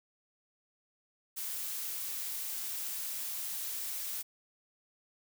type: noise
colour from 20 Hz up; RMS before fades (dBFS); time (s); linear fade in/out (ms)
blue; -38; 1.36-4.23; 20
effects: none